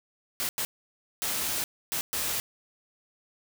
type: noise bursts at uneven times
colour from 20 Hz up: white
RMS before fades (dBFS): -30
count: 5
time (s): 0.4-0.49 / 0.58-0.65 / 1.22-1.64 / 1.92-2.01 / 2.13-2.4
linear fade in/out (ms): 0
effects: none